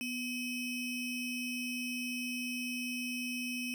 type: ring-modulated tone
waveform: square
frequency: 1396.9 Hz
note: F6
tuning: in tune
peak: -33 dBFS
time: 0.01-3.74 s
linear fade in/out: 0 ms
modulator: 1150 Hz
effects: none